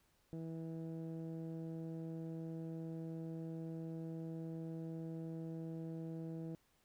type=tone with low-pass filter; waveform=15% pulse; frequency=162.8 Hz; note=E3; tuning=21 cents flat; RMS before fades=-45 dBFS; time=0.33-6.55 s; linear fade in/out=0 ms; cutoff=370 Hz; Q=0.65; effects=pink hiss -75 dBFS RMS until 6.84 s